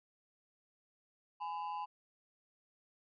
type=ring-modulated tone; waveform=triangle; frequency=920 Hz; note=A#5; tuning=23 cents flat; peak=-33 dBFS; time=1.4-1.86 s; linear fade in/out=20 ms; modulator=85.3 Hz; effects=resampled to 11025 Hz